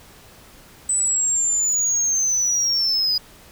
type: linear sweep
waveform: sine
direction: down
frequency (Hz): 8040 to 4919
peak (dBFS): -15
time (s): 0.89-3.18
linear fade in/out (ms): 5
effects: tanh soft clip ceiling -16 dBFS + pink hiss -47 dBFS RMS until 3.51 s